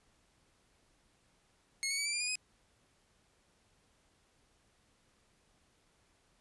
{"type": "tone with pitch steps", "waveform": "15% pulse", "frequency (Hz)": [2172, 2225, 2280, 2336, 2393, 2452, 2512], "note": ["C#7", "C#7", "C#7", "D7", "D7", "D#7", "D#7"], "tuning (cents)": [-36, 6, 48, -10, 32, -26, 16], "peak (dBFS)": -26, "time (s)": [1.83, 2.355], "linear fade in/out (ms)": 0, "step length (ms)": 75, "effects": ["pink hiss -71 dBFS RMS until 6.4 s", "resampled to 24000 Hz"]}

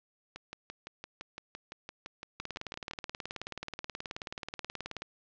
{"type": "two click trains", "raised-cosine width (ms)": 0.2, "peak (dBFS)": [-20, -24], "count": [50, 16], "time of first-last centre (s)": [[2.4, 5.02], [0.36, 2.911]], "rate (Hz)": [18.7, 5.88], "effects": ["low-pass 5000 Hz 12 dB/octave"]}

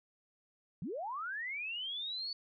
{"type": "linear sweep", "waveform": "sine", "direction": "up", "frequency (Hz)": [135.1, 4509], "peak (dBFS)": -37, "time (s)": [0.82, 2.33], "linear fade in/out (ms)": 2, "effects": []}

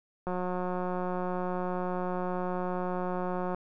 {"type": "click train", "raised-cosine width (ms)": 1, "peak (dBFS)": -20, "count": 594, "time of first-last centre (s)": [0.27, 3.546], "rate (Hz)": 181, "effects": []}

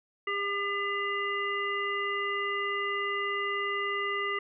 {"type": "harmonic tone", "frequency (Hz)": 401.7, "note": "G4", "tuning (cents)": 42, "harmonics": [1, 3, 5, 7], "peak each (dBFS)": [-35, -33, -32, -39], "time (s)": [0.27, 4.39], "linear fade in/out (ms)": 5, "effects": []}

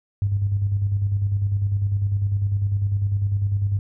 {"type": "tone with tremolo", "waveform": "sine", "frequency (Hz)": 100, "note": "G2", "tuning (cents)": 35, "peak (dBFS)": -17, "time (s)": [0.22, 3.79], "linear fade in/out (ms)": 0, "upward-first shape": "square", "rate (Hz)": 10, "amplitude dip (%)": 45, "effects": []}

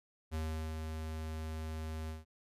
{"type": "tone with ADSR envelope", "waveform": "square", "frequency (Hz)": 79, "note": "D#2", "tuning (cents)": 27, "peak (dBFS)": -35, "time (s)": [0.31, 2.25], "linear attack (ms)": 36, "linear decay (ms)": 390, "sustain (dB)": -4, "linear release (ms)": 160, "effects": ["resampled to 32000 Hz"]}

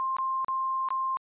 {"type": "tone with dropouts", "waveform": "sine", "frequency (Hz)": 1055, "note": "C6", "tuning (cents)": 14, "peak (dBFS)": -26, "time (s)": [0, 1.17], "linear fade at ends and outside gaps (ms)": 0, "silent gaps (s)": [[0.167, 0.185], [0.446, 0.483], [0.887, 0.905]], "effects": ["resampled to 8000 Hz"]}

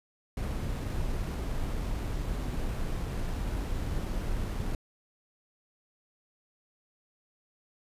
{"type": "noise with sample-and-hold", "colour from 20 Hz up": "brown", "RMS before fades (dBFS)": -32, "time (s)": [0.37, 4.75], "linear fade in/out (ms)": 2, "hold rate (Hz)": 11025, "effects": ["resampled to 32000 Hz"]}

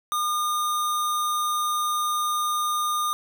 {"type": "tone with sample-and-hold", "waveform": "sine", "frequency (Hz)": 1210, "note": "D#6", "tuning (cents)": -49, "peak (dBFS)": -22, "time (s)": [0.12, 3.13], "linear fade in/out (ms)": 0, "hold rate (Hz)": 4900, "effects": []}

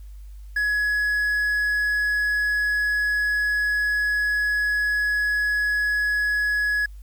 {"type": "tone with quantisation", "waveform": "triangle", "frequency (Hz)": 1683, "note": "G#6", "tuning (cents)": 23, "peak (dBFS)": -18, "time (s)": [0.56, 6.86], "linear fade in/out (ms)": 5, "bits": 8, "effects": ["added 50 Hz sine -37 dBFS peak until 7.02 s", "white hiss -62 dBFS RMS until 7.02 s"]}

